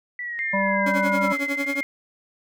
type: linear sweep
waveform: sine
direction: down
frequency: 1975.5 to 1307 Hz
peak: -28 dBFS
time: 0.19-1.36 s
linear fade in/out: 2 ms
type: tone with vibrato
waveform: sine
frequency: 2093 Hz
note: C7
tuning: in tune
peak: -25 dBFS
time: 0.39-1.83 s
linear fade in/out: 0 ms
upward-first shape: sine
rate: 1.6 Hz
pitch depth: 25 cents each way
type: harmonic tone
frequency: 196 Hz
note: G3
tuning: in tune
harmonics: 1 / 3 / 5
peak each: -25 / -25 / -25 dBFS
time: 0.53-1.33 s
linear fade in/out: 10 ms
type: tone with tremolo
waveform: 30% pulse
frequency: 280 Hz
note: C#4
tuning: 18 cents sharp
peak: -20 dBFS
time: 0.86-1.81 s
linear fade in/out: 5 ms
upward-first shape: triangle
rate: 11 Hz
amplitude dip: 100%
effects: none